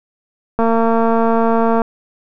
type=click train; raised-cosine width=1 ms; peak=-3 dBFS; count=281; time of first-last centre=0.59-1.818 s; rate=228 Hz; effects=none